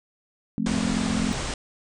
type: chord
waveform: sine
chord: F major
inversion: none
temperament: just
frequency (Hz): 174.61 / 218.3 / 261.9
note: F3 / A3 / C4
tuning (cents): 0 / -13 / +2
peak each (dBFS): -30 / -25 / -29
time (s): 0.58-1.33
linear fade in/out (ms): 0
type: low-pass noise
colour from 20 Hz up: pink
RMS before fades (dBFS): -30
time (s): 0.66-1.54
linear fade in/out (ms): 2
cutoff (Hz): 9200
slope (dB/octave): 96
effects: none